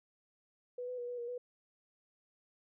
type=tone with pitch steps; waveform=sine; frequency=492.8 / 500 / 483.7 / 489.6 / 474.8 / 491.9 Hz; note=B4 / B4 / B4 / B4 / A#4 / B4; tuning=-4 / +21 / -36 / -15 / +32 / -7 cents; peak=-38 dBFS; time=0.78-1.38 s; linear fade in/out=5 ms; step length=100 ms; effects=none